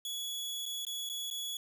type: tone with dropouts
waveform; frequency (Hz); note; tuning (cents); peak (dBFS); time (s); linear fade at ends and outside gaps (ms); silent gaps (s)
sawtooth; 3382; G#7; +31; -33; 0.05-1.57; 2; 0.656-0.661 / 0.851-0.867 / 1.091-1.097 / 1.302-1.31
effects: 12-bit